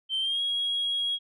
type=tone with pitch glide; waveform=sine; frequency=3117 to 3302 Hz; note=G7 to G#7; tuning=-11 to -11 cents; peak=-24 dBFS; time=0.09-1.19 s; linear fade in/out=50 ms; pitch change=+100 cents; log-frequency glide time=0.2-0.41 s; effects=tanh soft clip ceiling -22 dBFS